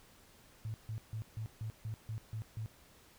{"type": "tone bursts", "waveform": "sine", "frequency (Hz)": 110, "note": "A2", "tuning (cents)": 0, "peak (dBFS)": -37, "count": 9, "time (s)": [0.65, 2.66], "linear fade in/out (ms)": 0, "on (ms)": 90, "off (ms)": 150, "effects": ["pink hiss -62 dBFS RMS until 3.18 s"]}